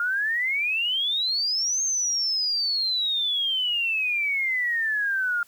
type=exponential two-way sweep; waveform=sine; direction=up then down; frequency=1396.9 to 6450 to 1396.9 Hz; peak=-22 dBFS; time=0-5.43 s; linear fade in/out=2 ms; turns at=1.82 s; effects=white hiss -57 dBFS RMS until 5.47 s